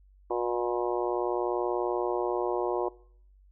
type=harmonic tone with a mistuned harmonic; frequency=120.5 Hz; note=B2; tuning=42 cents flat; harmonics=3 / 4 / 5 / 6 / 7 / 8 / 9; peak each=-30 / -33 / -35 / -36 / -38 / -36 / -40 dBFS; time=0.3-2.89 s; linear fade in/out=10 ms; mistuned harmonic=9; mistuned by=-29 cents; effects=noise-tail reverb RT60 0.6 s tail -22 dB re dry + added 48 Hz sine -55 dBFS peak until 3.51 s